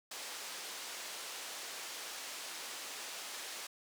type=band-pass noise; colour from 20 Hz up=white; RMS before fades=-45 dBFS; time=0.11-3.67 s; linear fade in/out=5 ms; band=390 to 7200 Hz; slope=12 dB/octave; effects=none